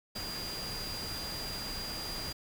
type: tone in noise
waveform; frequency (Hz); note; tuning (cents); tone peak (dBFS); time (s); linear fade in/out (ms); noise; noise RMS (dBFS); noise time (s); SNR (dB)
sine; 4800; D8; +37; -39; 0.15-2.33; 10; pink; -41; 0.15-2.33; -1
effects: none